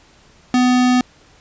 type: tone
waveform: square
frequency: 250 Hz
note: B3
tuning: 21 cents sharp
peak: -12 dBFS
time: 0.54-1.01 s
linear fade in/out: 2 ms
effects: pink hiss -50 dBFS RMS until 1.4 s + resampled to 16000 Hz